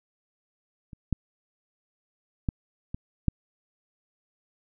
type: clicks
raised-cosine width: 5 ms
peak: -30 / -12 / -13 / -20 / -9 dBFS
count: 5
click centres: 0.932 / 1.127 / 2.488 / 2.945 / 3.283 s
effects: none